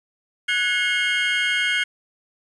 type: tone cluster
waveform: triangle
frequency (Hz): 1475 / 1675 / 2163 / 2859 / 3186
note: F#6 / G#6 / C#7 / F7 / G7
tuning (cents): -6 / +14 / -43 / +40 / +27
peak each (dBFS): -23 / -27 / -21 / -27 / -25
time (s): 0.48-1.84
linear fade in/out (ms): 10
effects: resampled to 24000 Hz + 8-bit